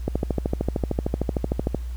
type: click train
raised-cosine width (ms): 2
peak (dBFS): -9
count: 23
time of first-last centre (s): 0.08-1.747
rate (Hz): 13.2
effects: added 60 Hz sine -28 dBFS peak until 1.96 s + pink hiss -52 dBFS RMS until 1.96 s